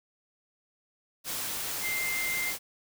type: tone in noise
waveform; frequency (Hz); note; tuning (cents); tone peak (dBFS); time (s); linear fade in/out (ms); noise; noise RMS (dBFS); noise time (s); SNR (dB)
sine; 2093; C7; 0; -30; 1.81-2.54; 50; white; -34; 1.24-2.59; +1
effects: none